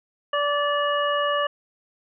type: harmonic tone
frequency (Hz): 580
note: D5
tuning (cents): -22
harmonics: 1 / 2 / 3 / 5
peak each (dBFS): -24 / -24 / -29 / -30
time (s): 0.33-1.47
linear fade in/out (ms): 5
effects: none